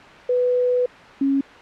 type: tone pair in turn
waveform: sine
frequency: 495.9 / 274.6 Hz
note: B4 / C#4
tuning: +7 / -16 cents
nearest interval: minor seventh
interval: 1023 cents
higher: first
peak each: -16 / -16 dBFS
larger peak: neither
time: 0.29-0.86 / 1.21-1.41 s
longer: first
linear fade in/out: 5 ms
effects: white hiss -41 dBFS RMS until 1.61 s + low-pass 2000 Hz 12 dB/octave